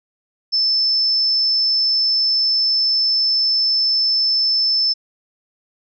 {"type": "tone", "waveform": "sine", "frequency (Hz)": 5274, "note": "E8", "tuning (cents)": 0, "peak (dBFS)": -14, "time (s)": [0.52, 4.94], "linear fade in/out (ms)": 20, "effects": []}